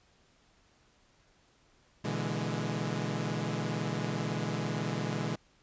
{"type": "chord", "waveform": "sawtooth", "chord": "E dominant seventh", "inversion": "second", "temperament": "equal with one note detuned", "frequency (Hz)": [120.93, 146.83, 164.81, 207.7], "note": ["B2", "D3", "E3", "G#3"], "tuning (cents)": [-36, 0, 0, 0], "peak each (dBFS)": -33, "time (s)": [2.04, 5.36], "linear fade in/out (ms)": 10, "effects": ["pink hiss -66 dBFS RMS until 5.62 s", "resampled to 16000 Hz"]}